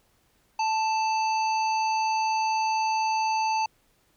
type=harmonic tone with a mistuned harmonic; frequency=880 Hz; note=A5; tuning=in tune; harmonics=1 / 3 / 5 / 7; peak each=-23 / -33 / -37 / -40 dBFS; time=0.59-3.66 s; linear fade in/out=5 ms; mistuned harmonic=5; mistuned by=+71 cents; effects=pink hiss -66 dBFS RMS until 4.16 s